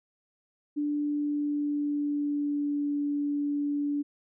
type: tone with pitch glide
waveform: sine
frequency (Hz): 293.7 to 289.2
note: D4 to D4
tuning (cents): 0 to -27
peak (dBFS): -26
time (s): 0.76-4.03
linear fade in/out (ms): 20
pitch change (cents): -27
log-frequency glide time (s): 0.96-2.96
effects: none